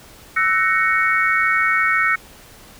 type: chord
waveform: sine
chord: F# dominant seventh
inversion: third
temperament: equal with one note detuned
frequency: 1318.5 / 1502.4 / 1864.7 / 2217 Hz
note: E6 / F#6 / A#6 / C#7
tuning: 0 / +26 / 0 / 0 cents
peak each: -20 / -22 / -20 / -19 dBFS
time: 0.36-2.16 s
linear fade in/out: 10 ms
effects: pink hiss -44 dBFS RMS until 2.79 s